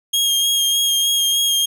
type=tone with vibrato; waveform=sawtooth; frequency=3247 Hz; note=G#7; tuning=40 cents flat; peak=-12 dBFS; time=0.13-1.66 s; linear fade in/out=10 ms; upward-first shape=sine; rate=3.3 Hz; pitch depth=18 cents each way; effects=none